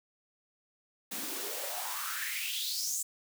white noise with high-pass filter sweep, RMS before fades -36 dBFS, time 1.11-3.03 s, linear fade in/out 10 ms, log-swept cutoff 210 to 7700 Hz, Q 5.2, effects none

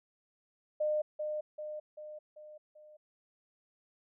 sine tone with echo, 607 Hz, D#5, 43 cents flat, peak -28 dBFS, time 0.8-1.02 s, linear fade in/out 10 ms, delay 390 ms, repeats 5, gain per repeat -5 dB, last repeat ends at 2.97 s, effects none

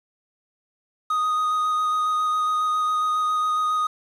triangle tone with vibrato, 1244.5 Hz, D#6, in tune, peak -18 dBFS, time 1.1-3.87 s, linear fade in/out 5 ms, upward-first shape square, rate 7.3 Hz, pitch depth 9 cents each way, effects resampled to 24000 Hz + 8-bit

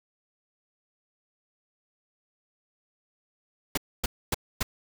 pink noise bursts, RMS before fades -26 dBFS, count 4, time 3.75-4.63 s, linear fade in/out 5 ms, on 25 ms, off 260 ms, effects none

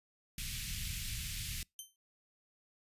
pink band-stop noise, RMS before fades -40 dBFS, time 0.38-1.63 s, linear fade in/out 2 ms, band 150 to 2200 Hz, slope 24 dB/octave
10% pulse tone with exponential decay, 3099 Hz, G7, 21 cents flat, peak -32 dBFS, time 1.79-1.96 s, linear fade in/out 1 ms, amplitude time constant 35 ms
effects noise-tail reverb RT60 0.2 s tail -26 dB re dry + resampled to 32000 Hz

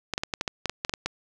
clicks, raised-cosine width 0.2 ms, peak -10 dBFS, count 12, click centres 0.137 / 0.179 / 0.235 / 0.338 / 0.411 / 0.478 / 0.657 / 0.696 / 0.849 / 0.895 / 0.938 / 1.06 s, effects none

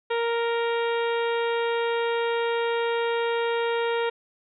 harmonic tone, 466.2 Hz, A#4, in tune, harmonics 1 / 2 / 3 / 4 / 5 / 6 / 7 / 8, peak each -24 / -30 / -34 / -36 / -38 / -40 / -41 / -42 dBFS, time 0.1-4.1 s, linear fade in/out 10 ms, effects none

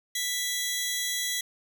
15% pulse tone pair together, 1975.5 / 3322 Hz, B6 / G#7, 0 / 0 cents, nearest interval major sixth, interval 900 cents, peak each -24 dBFS, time 0.15-1.41 s, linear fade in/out 5 ms, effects none

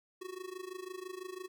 square tone with amplitude modulation, 370 Hz, F#4, in tune, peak -39 dBFS, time 0.21-1.48 s, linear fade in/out 10 ms, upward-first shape sine, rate 26 Hz, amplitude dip 85%, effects none

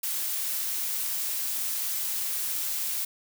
blue noise, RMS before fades -30 dBFS, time 0.03-3.05 s, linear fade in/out 5 ms, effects none

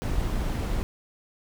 brown noise, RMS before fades -27 dBFS, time 0.02-0.83 s, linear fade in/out 0 ms, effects none

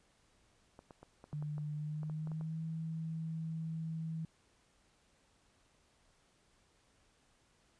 clicks, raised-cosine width 1 ms, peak -38 dBFS, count 12, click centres 0.791 / 0.908 / 1.03 / 1.241 / 1.329 / 1.425 / 1.581 / 2.032 / 2.098 / 2.273 / 2.317 / 2.411 s
sine tone with pitch glide, 149.6 to 161.27 Hz, D3 to E3, +32 to -38 cents, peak -37 dBFS, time 1.33-4.25 s, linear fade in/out 2 ms, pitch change +130 cents, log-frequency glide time 1.73-2.62 s
effects pink hiss -71 dBFS RMS until 7.79 s + resampled to 22050 Hz

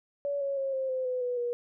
sine tone with pitch steps, 568 / 554.7 / 541.7 / 529 / 516.7 / 504.6 / 492.8 / 481.2 Hz, C#5 / C#5 / C#5 / C5 / C5 / B4 / B4 / B4, +42 / +1 / -40 / +19 / -22 / +37 / -4 / -45 cents, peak -28 dBFS, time 0.25-1.53 s, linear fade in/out 0 ms, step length 160 ms, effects none

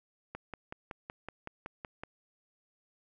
click train, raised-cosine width 0.5 ms, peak -25 dBFS, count 10, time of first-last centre 0.35-2.035 s, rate 5.34 Hz, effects none

